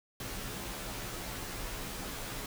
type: noise with comb filter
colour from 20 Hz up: pink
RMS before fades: -40 dBFS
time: 0.2-2.46 s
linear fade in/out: 2 ms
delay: 13 ms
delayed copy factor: -0.95
effects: none